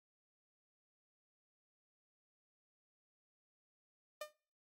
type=tone with exponential decay; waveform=sawtooth; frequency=604 Hz; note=D5; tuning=48 cents sharp; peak=-36 dBFS; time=4.21-4.33 s; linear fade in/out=5 ms; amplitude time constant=26 ms; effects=noise-tail reverb RT60 0.5 s tail -25 dB re dry + AAC 64 kbps